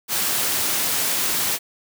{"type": "high-pass noise", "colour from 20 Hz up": "white", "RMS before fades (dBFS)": -22, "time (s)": [0.08, 1.59], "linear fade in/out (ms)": 50, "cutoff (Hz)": 110, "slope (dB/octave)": 12, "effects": []}